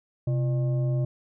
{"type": "tone with frequency modulation", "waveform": "sine", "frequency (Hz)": 130, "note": "C3", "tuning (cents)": -11, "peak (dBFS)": -22, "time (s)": [0.27, 1.05], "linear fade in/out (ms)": 5, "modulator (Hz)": 473, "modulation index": 0.38, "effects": []}